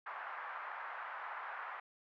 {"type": "band-pass noise", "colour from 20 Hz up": "pink", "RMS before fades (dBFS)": -45, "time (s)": [0.06, 1.8], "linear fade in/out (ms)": 5, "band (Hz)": [880, 1700], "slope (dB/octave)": 24, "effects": []}